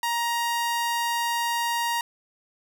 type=tone; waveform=sawtooth; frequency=940 Hz; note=A#5; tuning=14 cents sharp; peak=-20 dBFS; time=0.03-2.01 s; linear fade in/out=2 ms; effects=none